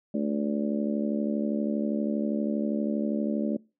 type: harmonic tone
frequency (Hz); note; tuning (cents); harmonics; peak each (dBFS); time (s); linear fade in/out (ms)
72.5; D2; -22; 3 / 4 / 5 / 6 / 7 / 8; -27 / -31 / -36 / -43 / -41 / -35; 0.14-3.57; 5
effects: noise-tail reverb RT60 0.3 s tail -24 dB re dry